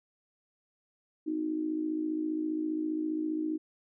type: tone with amplitude modulation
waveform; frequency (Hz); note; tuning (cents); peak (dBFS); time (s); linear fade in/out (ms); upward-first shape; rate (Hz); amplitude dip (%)
sine; 311.1; D#4; 0; -26; 1.26-3.58; 20; sine; 55; 70
effects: none